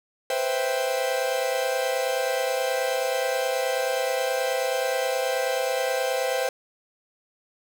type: chord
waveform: 45% pulse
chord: C major seventh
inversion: third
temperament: equal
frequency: 493.9 / 523.3 / 659.3 / 784 Hz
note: B4 / C5 / E5 / G5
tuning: 0 / 0 / 0 / 0 cents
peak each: -31 / -26 / -31 / -31 dBFS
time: 0.3-6.49 s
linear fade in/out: 2 ms
effects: none